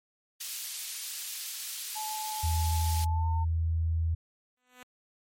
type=high-pass noise; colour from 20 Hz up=pink; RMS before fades=-38 dBFS; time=0.4-3.05 s; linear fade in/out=10 ms; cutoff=3800 Hz; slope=12 dB/octave
type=tone with pitch glide; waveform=sine; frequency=864 to 902.3 Hz; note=A5 to A5; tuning=-32 to +43 cents; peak=-34 dBFS; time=1.95-3.45 s; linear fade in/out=20 ms; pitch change=+75 cents; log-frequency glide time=3.06-3.28 s
type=tone; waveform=sine; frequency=81.9 Hz; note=E2; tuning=11 cents flat; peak=-25 dBFS; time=2.43-4.15 s; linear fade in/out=10 ms
type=tone with exponential growth; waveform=5% pulse; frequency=250 Hz; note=B3; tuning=21 cents sharp; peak=-33 dBFS; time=4.57-4.83 s; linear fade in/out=1 ms; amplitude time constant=56 ms
effects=MP3 64 kbps